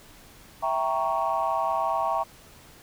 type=chord; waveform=sine; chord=E diminished seventh; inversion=none; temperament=equal; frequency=659.3 / 784 / 932.3 / 1108.7 Hz; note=E5 / G5 / Bb5 / Db6; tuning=0 / 0 / 0 / 0 cents; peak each=-28 dBFS; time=0.62-2.24 s; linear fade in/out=20 ms; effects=tanh soft clip ceiling -15 dBFS + pink hiss -51 dBFS RMS until 2.82 s